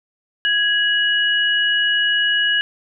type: tone pair together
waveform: sine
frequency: 1661.2 / 2912 Hz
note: G#6 / F#7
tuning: 0 / -28 cents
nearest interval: minor seventh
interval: 972 cents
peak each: -17 / -18 dBFS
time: 0.45-2.61 s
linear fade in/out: 0 ms
effects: none